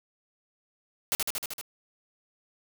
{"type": "noise with echo", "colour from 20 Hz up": "white", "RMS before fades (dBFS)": -26, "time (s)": [1.12, 1.15], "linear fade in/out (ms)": 0, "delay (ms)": 77, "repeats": 6, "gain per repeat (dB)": -2, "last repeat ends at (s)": 1.612, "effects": []}